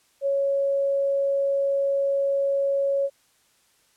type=tone; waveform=sine; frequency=554.4 Hz; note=C#5; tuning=in tune; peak=-20 dBFS; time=0.21-3.1 s; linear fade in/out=50 ms; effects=white hiss -63 dBFS RMS until 3.96 s + low-pass 11000 Hz 12 dB/octave